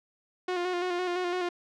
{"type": "tone with vibrato", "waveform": "sawtooth", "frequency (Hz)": 358.1, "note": "F4", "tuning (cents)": 43, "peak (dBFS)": -24, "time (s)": [0.48, 1.49], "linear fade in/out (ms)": 5, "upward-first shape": "square", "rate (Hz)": 5.9, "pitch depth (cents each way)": 32, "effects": ["low-pass 4000 Hz 12 dB/octave"]}